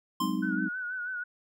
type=tone with exponential decay; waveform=square; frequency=1046.5 Hz; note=C6; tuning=in tune; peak=-27 dBFS; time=0.2-0.54 s; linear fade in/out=5 ms; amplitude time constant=73 ms
type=chord; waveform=sine; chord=Ab dominant seventh; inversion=third; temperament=just; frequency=186.89 / 207.7 / 259.6 / 311.5 Hz; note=Gb3 / Ab3 / C4 / Eb4; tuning=+18 / 0 / -13 / +2 cents; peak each=-33 dBFS; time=0.2-0.69 s; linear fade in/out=20 ms
type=tone with vibrato; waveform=sine; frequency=1480 Hz; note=F#6; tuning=in tune; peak=-32 dBFS; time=0.42-1.24 s; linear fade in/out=10 ms; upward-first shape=sine; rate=6.2 Hz; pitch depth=54 cents each way
effects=none